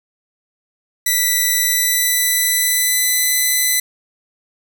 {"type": "tone with pitch glide", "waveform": "5% pulse", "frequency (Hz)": [1975.5, 2007], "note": ["B6", "B6"], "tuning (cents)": [0, 27], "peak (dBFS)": -4, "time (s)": [1.06, 3.8], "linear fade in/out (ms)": 5, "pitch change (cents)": 27, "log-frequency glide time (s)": [1.58, 3.34], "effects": []}